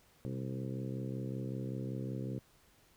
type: harmonic tone with a mistuned harmonic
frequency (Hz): 65.3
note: C2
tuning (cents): -3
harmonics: 2 / 3 / 4 / 5 / 6 / 7 / 8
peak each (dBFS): -39 / -43 / -45 / -47 / -49 / -50 / -51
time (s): 0.25-2.39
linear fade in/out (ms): 0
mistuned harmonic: 2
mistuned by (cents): -63
effects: pink hiss -66 dBFS RMS until 2.96 s